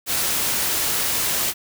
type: noise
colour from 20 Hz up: white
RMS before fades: -22 dBFS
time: 0.06-1.54 s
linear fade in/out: 50 ms
effects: none